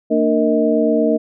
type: tone cluster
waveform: sine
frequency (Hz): 229.4 / 298.1 / 463.1 / 631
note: A#3 / D4 / A#4 / D#5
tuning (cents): -28 / +26 / -11 / +24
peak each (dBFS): -18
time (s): 0.1-1.18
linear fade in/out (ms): 20
effects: none